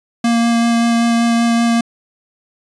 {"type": "tone with vibrato", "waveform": "square", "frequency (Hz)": 233.1, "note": "A#3", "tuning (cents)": 0, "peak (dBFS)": -12, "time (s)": [0.24, 1.81], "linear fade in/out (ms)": 5, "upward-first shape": "sine", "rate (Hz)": 5.2, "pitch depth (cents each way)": 9, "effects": ["resampled to 22050 Hz"]}